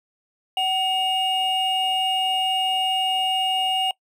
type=tone pair together; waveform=triangle; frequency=754.3 / 2848 Hz; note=F#5 / F7; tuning=+33 / +33 cents; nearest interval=octave + major seventh; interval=2300 cents; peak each=-21 dBFS; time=0.57-3.91 s; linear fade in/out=2 ms; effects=noise-tail reverb RT60 0.1 s tail -22 dB re dry